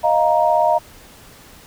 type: chord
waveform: sine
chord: Eb suspended second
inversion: none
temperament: equal with one note detuned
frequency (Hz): 622.3 / 698.5 / 936.1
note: Eb5 / F5 / Bb5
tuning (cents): 0 / 0 / +7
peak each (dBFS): -17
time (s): 0.03-0.79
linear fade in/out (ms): 20
effects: pink hiss -44 dBFS RMS until 1.66 s